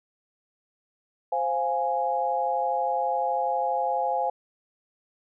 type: chord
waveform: sine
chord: F minor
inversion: second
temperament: equal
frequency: 523.3 / 698.5 / 830.6 Hz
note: C5 / F5 / Ab5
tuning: 0 / 0 / 0 cents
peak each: -29 / -28 / -26 dBFS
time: 1.32-4.3 s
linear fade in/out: 5 ms
effects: none